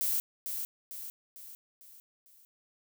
violet noise with echo, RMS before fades -30 dBFS, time 0.01-0.2 s, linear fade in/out 0 ms, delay 450 ms, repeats 5, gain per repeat -6 dB, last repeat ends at 2.45 s, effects none

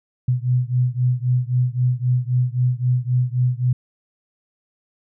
sine beating tone pair, 123.47 / 127.27 Hz, B2 / C3, 0 / -48 cents, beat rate 3.8 Hz, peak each -19 / -20 dBFS, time 0.28-3.73 s, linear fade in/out 5 ms, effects none

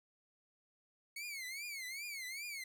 sawtooth tone with vibrato, 2202 Hz, C#7, 12 cents flat, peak -39 dBFS, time 1.16-2.64 s, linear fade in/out 5 ms, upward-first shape triangle, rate 2.5 Hz, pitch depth 190 cents each way, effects none

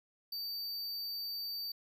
square tone, 4615 Hz, D8, 31 cents flat, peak -38 dBFS, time 0.32-1.72 s, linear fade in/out 5 ms, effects none

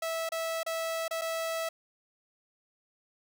sawtooth tone with dropouts, 654 Hz, E5, 14 cents flat, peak -27 dBFS, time 0.02-1.69 s, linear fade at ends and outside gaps 5 ms, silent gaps 0.291-0.319 / 0.632-0.663 / 1.081-1.109 / 1.213-1.217 s, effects none

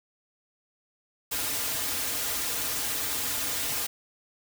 white noise with comb filter, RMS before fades -30 dBFS, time 1.31-3.87 s, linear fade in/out 10 ms, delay 5.3 ms, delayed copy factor -0.9, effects none

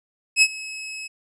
sawtooth tone with ADSR envelope, 2573 Hz, E7, 43 cents flat, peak -7 dBFS, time 0.36-1.08 s, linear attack 59 ms, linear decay 54 ms, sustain -21 dB, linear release 17 ms, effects resampled to 24000 Hz

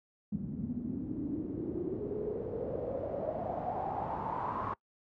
pink noise with low-pass filter sweep, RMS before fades -36 dBFS, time 0.32-4.74 s, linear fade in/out 5 ms, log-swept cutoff 200 to 1100 Hz, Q 7.1, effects noise-tail reverb RT60 0.1 s tail -23 dB re dry + high-pass 80 Hz 12 dB/octave

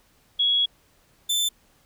sine / sawtooth tone pair in turn, 3339 / 3538 Hz, G#7 / A7, +9 / +9 cents, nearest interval minor second, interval 100 cents, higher second, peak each -18 dBFS, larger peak neither, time 0.39-0.66 / 1.29-1.49 s, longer first, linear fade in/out 10 ms, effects pink hiss -61 dBFS RMS until 1.85 s

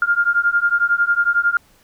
sine beating tone pair, 1400 / 1411 Hz, F6 / F6, +4 / +17 cents, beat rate 11 Hz, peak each -17 dBFS, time 0.02-1.57 s, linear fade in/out 2 ms, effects pink hiss -54 dBFS RMS until 1.83 s

